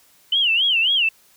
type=tone with vibrato; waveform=sine; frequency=2960 Hz; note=F#7; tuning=in tune; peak=-15 dBFS; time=0.32-1.09 s; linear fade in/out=5 ms; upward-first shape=sine; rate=3.7 Hz; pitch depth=200 cents each way; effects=white hiss -55 dBFS RMS until 1.36 s